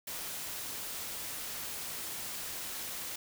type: noise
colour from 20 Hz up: white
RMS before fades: -40 dBFS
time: 0.07-3.16 s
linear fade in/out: 5 ms
effects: none